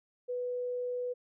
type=tone; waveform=sine; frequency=493.9 Hz; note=B4; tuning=in tune; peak=-32 dBFS; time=0.28-1.14 s; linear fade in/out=20 ms; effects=none